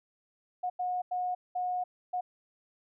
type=tone bursts at uneven times; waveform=sine; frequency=725 Hz; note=F#5; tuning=35 cents flat; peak=-29 dBFS; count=5; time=0.63-0.7 / 0.79-1.02 / 1.11-1.35 / 1.55-1.84 / 2.13-2.21 s; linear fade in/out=10 ms; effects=none